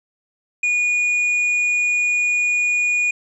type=tone with tanh clipping; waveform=triangle; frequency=2450 Hz; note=D#7; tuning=27 cents flat; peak=-17 dBFS; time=0.63-3.11 s; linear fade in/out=5 ms; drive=9 dB; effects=resampled to 22050 Hz